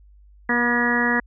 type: harmonic tone with a mistuned harmonic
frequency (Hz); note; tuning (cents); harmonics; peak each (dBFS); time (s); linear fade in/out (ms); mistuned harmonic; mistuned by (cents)
240; B3; -49; 1 / 2 / 3 / 4 / 5 / 6 / 7 / 8; -23 / -28 / -31 / -28 / -30 / -32 / -23 / -23; 0.49-1.2; 5; 4; +17
effects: added 50 Hz sine -47 dBFS peak until 1.26 s